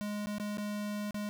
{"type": "tone with dropouts", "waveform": "square", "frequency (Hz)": 207.7, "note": "G#3", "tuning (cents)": 0, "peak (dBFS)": -35, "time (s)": [0.01, 1.29], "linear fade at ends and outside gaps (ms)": 0, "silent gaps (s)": [[0.26, 0.27], [0.383, 0.399], [0.572, 0.582], [1.108, 1.144]], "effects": ["12-bit"]}